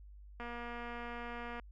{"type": "click train", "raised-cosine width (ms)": 0.5, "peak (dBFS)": -30, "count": 286, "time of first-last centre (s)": [0.4, 1.597], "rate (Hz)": 238, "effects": ["added 50 Hz sine -51 dBFS peak until 1.71 s"]}